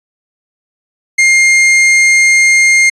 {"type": "tone", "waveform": "45% pulse", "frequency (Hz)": 2120, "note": "C7", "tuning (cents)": 22, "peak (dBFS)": -5, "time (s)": [1.18, 2.9], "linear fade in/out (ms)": 10, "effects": ["resampled to 22050 Hz"]}